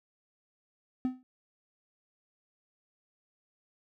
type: tone with exponential decay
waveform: triangle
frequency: 255.5 Hz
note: C4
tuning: 41 cents flat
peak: -22 dBFS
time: 1.05-1.23 s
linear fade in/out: 0 ms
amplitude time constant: 39 ms
effects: none